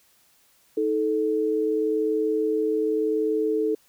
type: tone pair together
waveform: sine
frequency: 315.8 / 436.6 Hz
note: D#4 / A4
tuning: +26 / -13 cents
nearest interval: tritone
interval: 561 cents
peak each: -26 / -22 dBFS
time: 0.77-3.75 s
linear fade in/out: 5 ms
effects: white hiss -61 dBFS RMS until 3.88 s